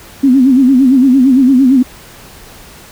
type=tone with vibrato; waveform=sine; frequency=261.6 Hz; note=C4; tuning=in tune; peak=-4 dBFS; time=0.23-1.83 s; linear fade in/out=10 ms; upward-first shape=sine; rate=8.8 Hz; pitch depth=110 cents each way; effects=pink hiss -36 dBFS RMS until 2.91 s